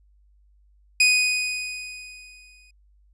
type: tone with exponential decay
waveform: sawtooth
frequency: 2489 Hz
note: D#7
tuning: in tune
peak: -10 dBFS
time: 1-2.71 s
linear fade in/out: 5 ms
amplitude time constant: 370 ms
effects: added 50 Hz sine -55 dBFS peak until 3.13 s + resampled to 22050 Hz